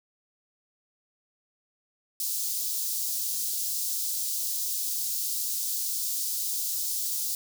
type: high-pass noise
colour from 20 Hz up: white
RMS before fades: -30 dBFS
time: 2.2-7.35 s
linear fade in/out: 2 ms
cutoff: 4500 Hz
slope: 24 dB/octave
effects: none